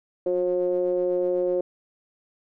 triangle ring-modulated tone, 89 Hz, F2, 33 cents sharp, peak -16 dBFS, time 0.26-1.61 s, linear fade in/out 5 ms, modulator 449 Hz, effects none

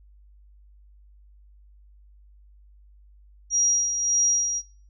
sine tone with tremolo, 5720 Hz, F8, 41 cents sharp, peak -18 dBFS, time 3.5-4.62 s, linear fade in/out 50 ms, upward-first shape sine, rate 1.7 Hz, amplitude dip 55%, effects noise-tail reverb RT60 0.4 s tail -21 dB re dry + added 50 Hz sine -50 dBFS peak until 4.89 s

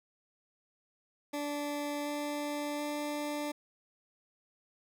20% pulse tone with pitch steps, 291.2 / 293.1 / 294.9 Hz, D4 / D4 / D4, -15 / -3 / +7 cents, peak -29 dBFS, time 1.33-3.52 s, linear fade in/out 10 ms, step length 730 ms, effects none

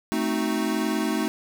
square chord, A diminished seventh, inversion none, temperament equal, 220 / 261.6 / 311.1 / 370 Hz, A3 / C4 / Eb4 / Gb4, 0 / 0 / 0 / 0 cents, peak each -28 / -31 / -28 / -32 dBFS, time 0.12-1.28 s, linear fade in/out 0 ms, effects none

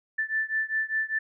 sine beating tone pair, 1760 / 1765 Hz, A6 / A6, 0 / +5 cents, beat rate 5 Hz, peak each -28 / -29 dBFS, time 0.18-1.19 s, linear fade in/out 10 ms, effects none

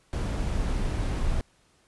brown noise, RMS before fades -27 dBFS, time 0.13-1.41 s, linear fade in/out 0 ms, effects pink hiss -64 dBFS RMS until 1.87 s + resampled to 24000 Hz

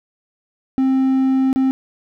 triangle tone with dropouts, 264.2 Hz, C4, 17 cents sharp, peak -11 dBFS, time 0.78-1.71 s, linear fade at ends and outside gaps 0 ms, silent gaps 1.529-1.56 s, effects none

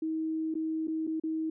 sine tone with dropouts, 318.2 Hz, D#4, 39 cents sharp, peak -29 dBFS, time 0.02-1.5 s, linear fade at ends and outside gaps 5 ms, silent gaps 0.542-0.552 / 0.873-0.88 / 1.069-1.074 / 1.199-1.236 s, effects none

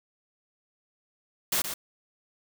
white noise with echo, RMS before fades -26 dBFS, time 1.52-1.62 s, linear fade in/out 5 ms, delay 120 ms, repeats 1, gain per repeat -8 dB, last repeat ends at 1.74 s, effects none

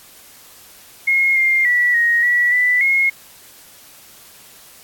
sine tone with pitch steps, 2154 / 2113 / 1949 / 1878 / 1941 / 1983 / 2159 Hz, C7 / C7 / B6 / A#6 / B6 / B6 / C#7, +50 / +16 / -23 / +12 / -31 / +7 / -46 cents, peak -12 dBFS, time 1.07-3.1 s, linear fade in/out 10 ms, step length 290 ms, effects white hiss -44 dBFS RMS until 4.83 s + AAC 64 kbps

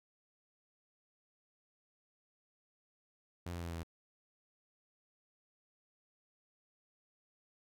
sawtooth tone with pitch steps, 87.31 / 86.41 / 85.51 / 84.63 / 83.75 / 82.89 Hz, F2 / F2 / F2 / E2 / E2 / E2, 0 / -18 / -36 / +46 / +28 / +10 cents, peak -36 dBFS, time 3.46-3.832 s, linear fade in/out 5 ms, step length 62 ms, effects none

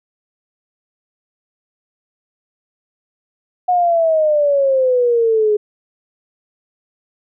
sine exponential sweep, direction down, 730 to 415.3 Hz, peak -11 dBFS, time 3.68-5.57 s, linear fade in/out 10 ms, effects none

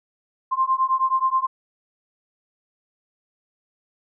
sine beating tone pair, 1046.5 / 1055.9 Hz, C6 / C6, 0 / +15 cents, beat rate 9.4 Hz, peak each -21 dBFS, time 0.51-1.47 s, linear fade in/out 20 ms, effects none

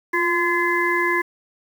harmonic tone with a mistuned harmonic, 342.2 Hz, F4, 35 cents flat, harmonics 1 / 3 / 5 / 6, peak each -23 / -23 / -23 / -23 dBFS, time 0.13-1.22 s, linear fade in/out 10 ms, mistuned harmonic 1, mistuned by +41 cents, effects 7-bit

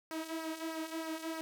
sawtooth tone with flanger, 321.9 Hz, E4, 41 cents flat, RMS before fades -40 dBFS, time 0.11-1.41 s, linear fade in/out 0 ms, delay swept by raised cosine 0.27 to 3.17 ms, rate 3.2 Hz, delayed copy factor -0.6, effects none

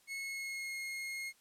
40% pulse tone with pitch glide, 2185 to 2149 Hz, C#7 to C7, -26 to +46 cents, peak -38 dBFS, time 0.07-1.33 s, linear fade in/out 50 ms, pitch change -28 cents, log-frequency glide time 0.18-0.77 s, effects white hiss -68 dBFS RMS until 1.4 s + low-pass 12000 Hz 12 dB/octave

